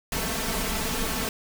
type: noise with comb filter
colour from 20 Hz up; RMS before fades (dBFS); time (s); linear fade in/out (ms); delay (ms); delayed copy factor
pink; -28; 0.12-1.29; 2; 4.5; +0.8
effects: none

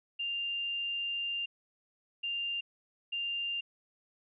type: tone bursts at uneven times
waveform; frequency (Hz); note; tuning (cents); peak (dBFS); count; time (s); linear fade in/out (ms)
sine; 2794; F7; 0; -32; 3; 0.19-1.46 / 2.23-2.61 / 3.12-3.61; 10
effects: none

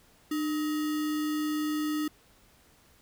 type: tone with sample-and-hold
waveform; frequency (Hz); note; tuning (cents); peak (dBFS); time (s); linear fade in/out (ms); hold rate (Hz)
sine; 303; D#4; -46; -27; 0.31-2.08; 5; 1575
effects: pink hiss -61 dBFS RMS until 3.01 s

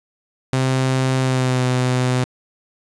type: tone with pitch glide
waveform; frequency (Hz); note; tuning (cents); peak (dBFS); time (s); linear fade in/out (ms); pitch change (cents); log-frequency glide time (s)
sawtooth; 130.81 to 126.72; C3 to B2; 0 to +45; -12; 0.53-2.24; 0; -55; 1.2-1.64
effects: resampled to 22050 Hz + 7-bit

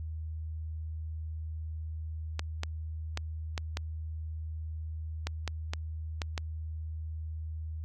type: clicks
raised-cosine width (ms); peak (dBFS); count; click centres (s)
0.2; -16; 10; 2.394 / 2.634 / 3.174 / 3.578 / 3.771 / 5.27 / 5.477 / 5.735 / 6.218 / 6.378
effects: added 79 Hz sine -35 dBFS peak until 7.84 s

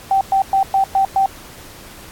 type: tone bursts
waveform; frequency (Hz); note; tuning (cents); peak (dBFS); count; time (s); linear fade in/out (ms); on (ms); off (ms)
sine; 777; G5; -16; -11; 6; 0.11-1.26; 2; 100; 110
effects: pink hiss -39 dBFS RMS until 2.11 s + AAC 64 kbps

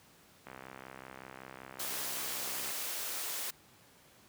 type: click train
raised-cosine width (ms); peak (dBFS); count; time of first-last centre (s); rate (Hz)
0.5; -31; 147; 0.47-2.706; 65.3
type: high-pass noise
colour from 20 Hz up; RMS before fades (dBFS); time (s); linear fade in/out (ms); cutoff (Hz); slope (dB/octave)
white; -38; 1.79-3.51; 10; 310; 24
effects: pink hiss -61 dBFS RMS until 4.28 s + high-pass 100 Hz 12 dB/octave

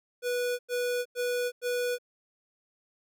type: tone bursts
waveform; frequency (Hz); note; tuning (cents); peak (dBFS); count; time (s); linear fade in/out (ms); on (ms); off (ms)
square; 490; B4; -14; -28; 4; 0.22-1.985; 50; 370; 95
effects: none

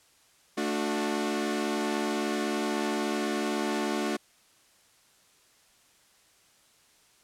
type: chord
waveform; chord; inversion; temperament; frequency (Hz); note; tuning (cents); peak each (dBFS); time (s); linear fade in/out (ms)
sawtooth; D major; second; equal with one note detuned; 220 / 293.7 / 363.8; A3 / D4 / F#4; 0 / 0 / -29; -28; 0.57-4.17; 10
effects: white hiss -62 dBFS RMS until 7.23 s + low-pass 10000 Hz 12 dB/octave

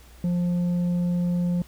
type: tone with tanh clipping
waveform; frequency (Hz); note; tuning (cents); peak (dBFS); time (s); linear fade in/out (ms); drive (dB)
triangle; 175.8; F3; +12; -22; 0.24-1.62; 2; 9
effects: added 60 Hz sine -47 dBFS peak until 1.67 s + pink hiss -53 dBFS RMS until 1.67 s

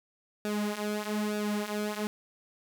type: tone with flanger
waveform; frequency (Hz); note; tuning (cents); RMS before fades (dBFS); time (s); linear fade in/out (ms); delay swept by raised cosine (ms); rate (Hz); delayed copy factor
sawtooth; 209.7; G#3; +17; -32; 0.45-2.07; 0; 0.96 to 5.86; 1.1; -0.75
effects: none

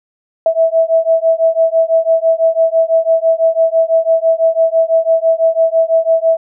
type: beating tone pair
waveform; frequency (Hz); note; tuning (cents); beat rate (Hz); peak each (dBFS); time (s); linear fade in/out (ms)
sine; 651 / 657; E5 / E5; -22 / -6; 6; -12; 0.46-6.37; 2
effects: none

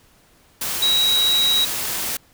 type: tone in noise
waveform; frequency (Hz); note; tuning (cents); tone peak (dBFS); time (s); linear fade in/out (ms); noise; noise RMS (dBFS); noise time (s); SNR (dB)
sine; 3850; B7; -45; -15; 0.82-1.65; 5; white; -25; 0.61-2.17; +7
effects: pink hiss -55 dBFS RMS until 2.33 s

